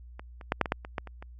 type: clicks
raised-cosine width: 0.5 ms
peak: -26 / -30 / -10 / -7 / -17 / -10 / -25 / -15 / -28 / -28 dBFS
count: 10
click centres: 0.195 / 0.412 / 0.521 / 0.613 / 0.658 / 0.721 / 0.849 / 0.982 / 1.073 / 1.225 s
effects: added 60 Hz sine -45 dBFS peak until 1.39 s + Opus 48 kbps